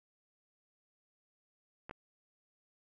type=clicks; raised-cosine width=0.5 ms; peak=-29 / -29 dBFS; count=2; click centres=1.895 / 1.911 s; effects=none